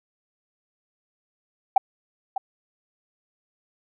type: tone with echo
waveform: sine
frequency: 773 Hz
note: G5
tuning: 24 cents flat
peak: -10 dBFS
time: 1.76-1.78 s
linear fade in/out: 5 ms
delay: 600 ms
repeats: 1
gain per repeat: -12 dB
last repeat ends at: 2.38 s
effects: tanh soft clip ceiling -6 dBFS